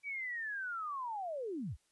sine linear sweep, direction down, 2311 to 43.92 Hz, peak -37 dBFS, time 0.03-1.77 s, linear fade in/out 50 ms, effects white hiss -75 dBFS RMS until 1.91 s + resampled to 24000 Hz

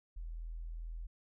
sine tone, 41.2 Hz, E1, in tune, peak -40 dBFS, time 0.16-1.07 s, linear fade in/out 10 ms, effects none

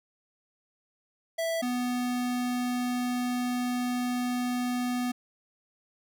square tone pair in turn, 659.3 / 247 Hz, E5 / B3, 0 / 0 cents, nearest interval octave + perfect fourth, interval 1700 cents, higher first, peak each -28 dBFS, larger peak neither, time 1.38-1.62 / 1.62-5.12 s, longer second, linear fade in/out 10 ms, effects none

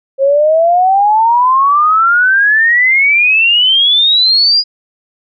sine exponential sweep, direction up, 533 to 4934 Hz, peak -6 dBFS, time 0.18-4.64 s, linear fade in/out 50 ms, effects none

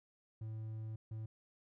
triangle tone bursts at uneven times, 110 Hz, A2, in tune, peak -39 dBFS, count 2, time 0.41-0.96 / 1.11-1.26 s, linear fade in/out 5 ms, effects none

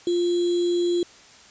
sine tone with sample-and-hold, 349.2 Hz, F4, in tune, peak -19 dBFS, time 0.07-1.03 s, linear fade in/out 2 ms, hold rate 3675 Hz, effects white hiss -49 dBFS RMS until 1.5 s + resampled to 16000 Hz

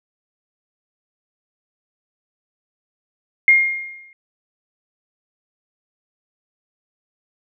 sine tone with exponential decay, 2129 Hz, C7, 30 cents sharp, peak -6 dBFS, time 3.48-4.13 s, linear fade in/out 1 ms, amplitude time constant 140 ms, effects none

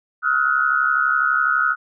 sine tone cluster, 1278 / 1414 / 1486 Hz, D#6 / F6 / F#6, +46 / +21 / +7 cents, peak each -20 dBFS, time 0.22-1.76 s, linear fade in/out 50 ms, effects none

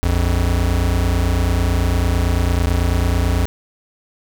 square tone pair together, 58.27 / 87.31 Hz, A#1 / F2, 0 / 0 cents, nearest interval perfect fifth, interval 700 cents, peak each -18 dBFS, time 0.03-3.46 s, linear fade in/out 0 ms, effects none

